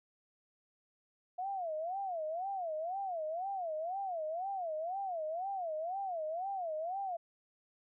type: tone with vibrato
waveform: sine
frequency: 700 Hz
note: F5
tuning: 4 cents sharp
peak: -35 dBFS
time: 1.38-7.17 s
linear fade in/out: 10 ms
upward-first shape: sine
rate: 2 Hz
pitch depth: 220 cents each way
effects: none